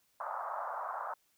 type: band-pass noise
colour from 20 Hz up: white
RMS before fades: -39 dBFS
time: 0.2-1.14 s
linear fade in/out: 5 ms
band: 620 to 1300 Hz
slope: 48 dB/octave
effects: white hiss -73 dBFS RMS until 1.37 s